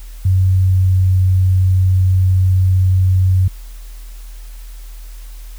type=tone with pitch glide; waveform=sine; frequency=93.6 to 93.06 Hz; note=F#2 to F#2; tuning=+20 to +10 cents; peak=-9 dBFS; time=0.25-3.48 s; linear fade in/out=5 ms; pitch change=-10 cents; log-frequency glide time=0.43-1.12 s; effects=added 40 Hz sine -29 dBFS peak until 5.58 s + white hiss -45 dBFS RMS until 5.58 s